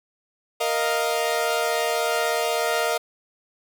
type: chord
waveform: sawtooth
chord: Bb suspended fourth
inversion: none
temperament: equal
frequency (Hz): 466.2 / 622.3 / 698.5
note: Bb4 / Eb5 / F5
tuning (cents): 0 / 0 / 0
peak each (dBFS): -22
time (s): 0.6-2.98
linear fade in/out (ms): 10
effects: none